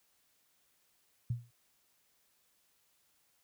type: tone with exponential decay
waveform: sine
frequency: 119.3 Hz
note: A#2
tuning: 41 cents sharp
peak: -28 dBFS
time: 1.3-1.51 s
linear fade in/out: 5 ms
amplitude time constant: 44 ms
effects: white hiss -73 dBFS RMS until 3.43 s